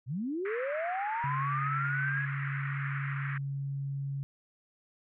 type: linear sweep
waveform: sine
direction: up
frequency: 109.4 to 1700 Hz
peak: -31 dBFS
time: 0.06-2.27 s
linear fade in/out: 50 ms
type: band-pass noise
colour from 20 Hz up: white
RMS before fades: -40 dBFS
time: 0.45-3.38 s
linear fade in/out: 5 ms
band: 1200 to 2100 Hz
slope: 48 dB/octave
type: tone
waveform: sine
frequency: 138.59 Hz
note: C#3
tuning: in tune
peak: -32 dBFS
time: 1.24-4.23 s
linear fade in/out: 0 ms
effects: none